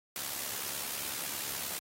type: noise with amplitude modulation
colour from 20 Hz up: white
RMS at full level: -35 dBFS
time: 0.16-1.79 s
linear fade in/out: 0 ms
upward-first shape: sine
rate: 69.9 Hz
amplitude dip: 55%
effects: high-pass 80 Hz 12 dB/octave + AAC 48 kbps